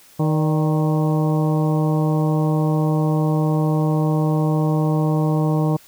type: harmonic tone with a mistuned harmonic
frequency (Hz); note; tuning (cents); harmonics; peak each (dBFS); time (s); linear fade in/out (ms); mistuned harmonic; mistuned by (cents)
155.56; D#3; 0; 1 / 2 / 3 / 4 / 5 / 6 / 7; -17 / -23 / -27 / -29 / -31 / -33 / -34; 0.19-5.77; 10; 4; -67
effects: white hiss -49 dBFS RMS until 5.87 s